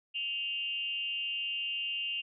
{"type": "tone with frequency modulation", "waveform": "sine", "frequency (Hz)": 2794, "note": "F7", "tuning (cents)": 0, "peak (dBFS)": -32, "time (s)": [0.14, 2.22], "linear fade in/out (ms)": 20, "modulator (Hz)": 257, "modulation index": 0.59, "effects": []}